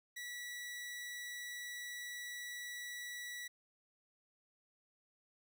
sawtooth tone, 1946 Hz, B6, 26 cents flat, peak -40 dBFS, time 0.16-3.48 s, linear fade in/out 10 ms, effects none

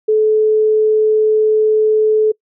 sine tone, 432 Hz, A4, 32 cents flat, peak -9 dBFS, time 0.08-2.32 s, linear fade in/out 10 ms, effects noise-tail reverb RT60 0.1 s tail -25 dB re dry

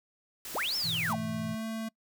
white noise, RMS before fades -41 dBFS, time 0.45-1.13 s, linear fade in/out 2 ms
sine linear two-way sweep, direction up then down, 55 to 5500 to 538 Hz, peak -29 dBFS, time 0.54-1.16 s, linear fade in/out 20 ms, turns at 0.76 s
sine chord, E major, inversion first, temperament equal, 103.83 / 123.47 / 164.81 Hz, G#2 / B2 / E3, 0 / 0 / 0 cents, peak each -43 / -42 / -37 dBFS, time 0.84-1.55 s, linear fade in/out 10 ms
square tone with pitch glide, 220 to 222.8 Hz, A3 to A3, 0 to +22 cents, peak -34 dBFS, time 1.09-1.89 s, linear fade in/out 10 ms, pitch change +22 cents, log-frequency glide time 1.54-1.65 s
effects noise-tail reverb RT60 0.1 s tail -25 dB re dry

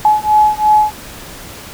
sine beating tone pair, 849 / 851.9 Hz, G#5 / G#5, +38 / +44 cents, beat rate 2.9 Hz, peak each -11 dBFS, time 0.05-0.92 s, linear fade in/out 2 ms, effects pink hiss -32 dBFS RMS until 1.73 s

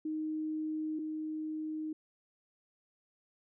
sine tone pair in turn, 311.1 / 311.1 Hz, D#4 / D#4, 0 / 0 cents, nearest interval unison, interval 0 cents, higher neither, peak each -33 / -35 dBFS, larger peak first, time 0.05-0.99 / 0.99-1.93 s, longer neither, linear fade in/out 5 ms, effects none

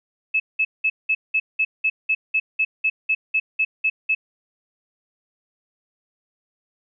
sine tone bursts, 2598 Hz, E7, 26 cents flat, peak -16 dBFS, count 16, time 0.34-4.15 s, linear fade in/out 10 ms, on 60 ms, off 190 ms, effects none

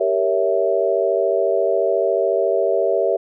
sine chord, G diminished seventh, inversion none, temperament equal with one note detuned, 392 / 466.2 / 560.2 / 659.3 Hz, G4 / Bb4 / Db5 / Fb5, 0 / 0 / +18 / 0 cents, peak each -21 / -22 / -21 / -20 dBFS, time 0-3.17 s, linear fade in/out 10 ms, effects none

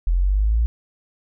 sine linear sweep, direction up, 41.59 to 58.6 Hz, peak -15 dBFS, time 0.07-0.66 s, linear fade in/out 0 ms, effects none

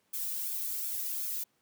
violet noise with flanger, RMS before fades -35 dBFS, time 0.13-1.44 s, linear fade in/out 10 ms, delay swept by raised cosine 1 to 1.88 ms, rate 2.7 Hz, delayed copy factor -0.7, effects pink hiss -73 dBFS RMS until 1.61 s + high-pass 150 Hz 12 dB/octave

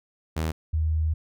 sawtooth / sine tone pair in turn, 79.7 / 78.83 Hz, D#2 / D#2, +42 / +23 cents, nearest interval unison, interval 19 cents, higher first, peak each -21 / -21 dBFS, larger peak neither, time 0.36-0.52 / 0.73-1.14 s, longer second, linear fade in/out 10 ms, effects none

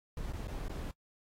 brown noise with dropouts, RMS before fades -39 dBFS, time 0.17-0.91 s, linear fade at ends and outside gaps 2 ms, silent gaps 0.324-0.333 / 0.473-0.48 / 0.683-0.694 s, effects noise-tail reverb RT60 0.1 s tail -26 dB re dry + AAC 48 kbps

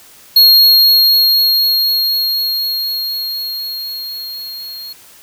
square tone with level ramp, 4276 Hz, C8, 37 cents sharp, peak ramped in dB -4 to -27 dBFS, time 0.36-4.93 s, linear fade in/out 5 ms, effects white hiss -42 dBFS RMS until 5.22 s

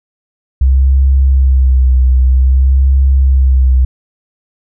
sine tone with vibrato, 65.41 Hz, C2, in tune, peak -5 dBFS, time 0.61-3.85 s, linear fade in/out 5 ms, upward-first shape sine, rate 0.52 Hz, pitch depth 45 cents each way, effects none

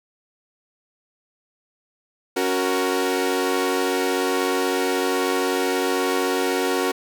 sawtooth chord, F# major, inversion second, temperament equal, 277.2 / 370 / 466.2 Hz, C#4 / F#4 / A#4, 0 / 0 / 0 cents, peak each -22 / -19 / -21 dBFS, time 2.36-6.92 s, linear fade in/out 10 ms, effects none

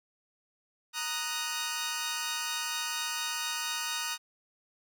10% pulse chord, D# minor, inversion second, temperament equal, 932.3 / 1244.5 / 1480 Hz, A#5 / D#6 / F#6, 0 / 0 / 0 cents, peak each -28 dBFS, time 0.93-4.18 s, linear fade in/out 50 ms, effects none

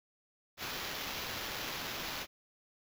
blue noise with sample-and-hold, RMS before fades -40 dBFS, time 0.57-2.27 s, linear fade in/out 50 ms, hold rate 8820 Hz, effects none

